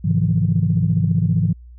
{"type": "chord", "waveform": "sine", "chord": "F minor seventh", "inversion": "first", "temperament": "equal with one note detuned", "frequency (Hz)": [103.83, 130.81, 159.66, 174.61], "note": ["Ab2", "C3", "Eb3", "F3"], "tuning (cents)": [0, 0, 45, 0], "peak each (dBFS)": [-19, -23, -18, -20], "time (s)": [0.04, 1.53], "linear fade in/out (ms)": 10, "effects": ["tanh soft clip ceiling -5 dBFS", "added 60 Hz sine -38 dBFS peak until 1.78 s"]}